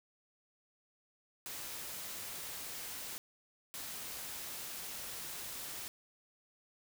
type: noise bursts at uneven times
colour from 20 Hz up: white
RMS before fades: -44 dBFS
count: 2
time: 1.46-3.18 / 3.74-5.88 s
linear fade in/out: 0 ms
effects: none